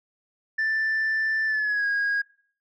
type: tone with pitch glide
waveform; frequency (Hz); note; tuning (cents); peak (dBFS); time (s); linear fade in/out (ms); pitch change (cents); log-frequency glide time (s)
sine; 1768 to 1640.1; A6 to G#6; +8 to -22; -20; 0.58-2.22; 10; -130; 1.46-1.86
effects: noise-tail reverb RT60 0.5 s tail -22 dB re dry + tanh soft clip ceiling -20 dBFS